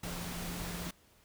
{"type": "tone in noise", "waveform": "sine", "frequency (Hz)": 174.61, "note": "F3", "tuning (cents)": 0, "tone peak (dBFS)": -42, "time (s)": [0.03, 0.91], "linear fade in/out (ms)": 5, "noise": "pink", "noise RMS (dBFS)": -41, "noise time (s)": [0.03, 0.91], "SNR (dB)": -4, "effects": ["pink hiss -65 dBFS RMS until 1.24 s"]}